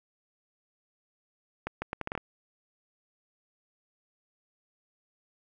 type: accelerating click train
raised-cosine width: 0.5 ms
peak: -17 dBFS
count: 8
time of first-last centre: 1.67-2.177 s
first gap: 150 ms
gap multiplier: 0.74
effects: none